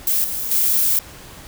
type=noise with level steps; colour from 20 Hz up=violet; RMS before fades=-18 / -25 / -17 dBFS; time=0.07-0.99 s; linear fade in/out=2 ms; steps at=0.24 / 0.51 s; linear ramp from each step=5 ms; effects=pink hiss -40 dBFS RMS until 1.47 s